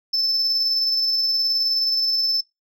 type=tone with tremolo; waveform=sine; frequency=5274 Hz; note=E8; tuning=in tune; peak=-15 dBFS; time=0.13-2.41 s; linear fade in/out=10 ms; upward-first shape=square; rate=19 Hz; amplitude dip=30%; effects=noise-tail reverb RT60 0.2 s tail -24 dB re dry + tanh soft clip ceiling -16 dBFS

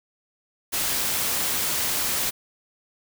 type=noise; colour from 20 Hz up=white; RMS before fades=-25 dBFS; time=0.72-2.31 s; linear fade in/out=20 ms; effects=none

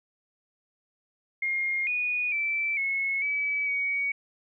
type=tone with pitch steps; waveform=sine; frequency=2131 / 2465 / 2328 / 2186 / 2289 / 2251 Hz; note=C7 / D#7 / D7 / C#7 / D7 / C#7; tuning=+31 / -17 / -16 / -25 / -45 / +26 cents; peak=-25 dBFS; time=1.42-4.12 s; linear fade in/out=5 ms; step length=450 ms; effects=none

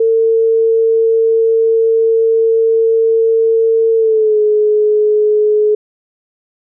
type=tone with pitch glide; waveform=sine; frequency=451.4 to 423.6 Hz; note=A4 to G#4; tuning=+44 to +34 cents; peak=-8 dBFS; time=0-5.75 s; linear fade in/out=5 ms; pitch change=-110 cents; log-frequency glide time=3.95-4.39 s; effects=none

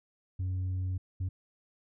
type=tone bursts at uneven times; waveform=sine; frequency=92.5 Hz; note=F#2; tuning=in tune; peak=-27 dBFS; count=2; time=0.39-0.98 / 1.2-1.29 s; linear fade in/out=10 ms; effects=tanh soft clip ceiling -29 dBFS

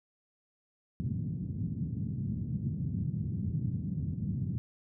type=band-pass noise; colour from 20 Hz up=pink; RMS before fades=-34 dBFS; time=1-4.58 s; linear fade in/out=0 ms; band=100 to 190 Hz; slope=24 dB/octave; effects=none

